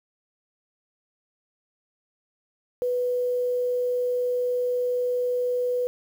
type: tone with quantisation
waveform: sine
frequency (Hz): 493.9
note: B4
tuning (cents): 0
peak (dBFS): -22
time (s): 2.82-5.87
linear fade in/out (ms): 0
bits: 8
effects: none